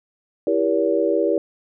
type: chord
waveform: sine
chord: E diminished seventh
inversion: none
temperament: just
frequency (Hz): 329.6 / 395.6 / 474.7 / 569.6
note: E4 / G4 / Bb4 / Db5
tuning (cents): 0 / +16 / +31 / +47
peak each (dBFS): -22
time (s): 0.47-1.38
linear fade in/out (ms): 2
effects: none